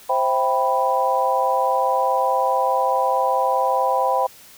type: chord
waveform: sine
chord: C major seventh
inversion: none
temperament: equal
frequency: 523.3 / 659.3 / 784 / 987.8 Hz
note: C5 / E5 / G5 / B5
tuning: 0 / 0 / 0 / 0 cents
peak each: -22 / -26 / -21 / -21 dBFS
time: 0.09-4.27 s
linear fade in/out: 10 ms
effects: white hiss -46 dBFS RMS until 4.57 s